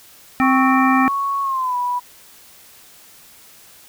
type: harmonic tone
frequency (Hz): 261.6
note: C4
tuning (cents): 0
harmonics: 1 / 3 / 5 / 7 / 9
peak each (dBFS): -15 / -20 / -22 / -23 / -25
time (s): 0.4-1.08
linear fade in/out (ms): 0
type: tone with pitch glide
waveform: sine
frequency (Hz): 1108.7 to 982.1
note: C#6 to B5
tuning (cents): 0 to -10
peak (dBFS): -18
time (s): 0.41-2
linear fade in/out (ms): 20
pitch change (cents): -210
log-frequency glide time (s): 1.42-1.76
effects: white hiss -46 dBFS RMS until 3.88 s